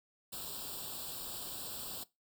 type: noise with comb filter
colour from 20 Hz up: white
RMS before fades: -43 dBFS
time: 0.32-2.04 s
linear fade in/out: 10 ms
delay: 0.24 ms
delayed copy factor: +1
effects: noise-tail reverb RT60 0.2 s tail -19 dB re dry